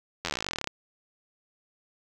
slowing click train, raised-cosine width 0.2 ms, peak -12 dBFS, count 23, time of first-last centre 0.25-0.674 s, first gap 11 ms, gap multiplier 1.05, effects none

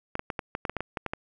clicks, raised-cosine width 0.5 ms, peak -15 dBFS, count 12, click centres 0.154 / 0.194 / 0.302 / 0.392 / 0.551 / 0.652 / 0.696 / 0.767 / 0.806 / 0.972 / 1.063 / 1.135 s, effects none

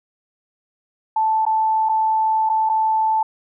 sine tone with dropouts, 878 Hz, A5, 4 cents flat, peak -15 dBFS, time 1.16-3.23 s, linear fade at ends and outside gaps 5 ms, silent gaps 1.453-1.464 / 1.889-1.893 / 2.492-2.497 / 2.692-2.696 s, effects none

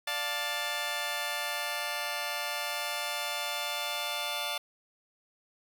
10% pulse chord, D minor, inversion none, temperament just, 587.3 / 704.8 / 881 Hz, D5 / F5 / A5, 0 / +16 / +2 cents, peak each -28 dBFS, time 0.07-4.58 s, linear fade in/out 5 ms, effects none

